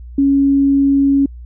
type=tone; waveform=sine; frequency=277.2 Hz; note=C#4; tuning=in tune; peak=-9 dBFS; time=0.18-1.26 s; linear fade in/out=5 ms; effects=added 60 Hz sine -30 dBFS peak until 1.45 s